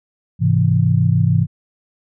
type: chord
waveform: sine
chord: Ab augmented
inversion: none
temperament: equal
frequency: 103.83 / 130.81 / 164.81 Hz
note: Ab2 / C3 / E3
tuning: 0 / 0 / 0 cents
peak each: -16 dBFS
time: 0.39-1.47 s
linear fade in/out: 50 ms
effects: none